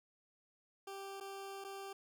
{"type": "tone with dropouts", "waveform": "20% pulse", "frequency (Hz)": 392, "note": "G4", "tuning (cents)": 0, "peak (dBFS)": -40, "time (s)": [0.87, 1.93], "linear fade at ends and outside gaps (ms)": 5, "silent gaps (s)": [[1.202, 1.208], [1.642, 1.646]], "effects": []}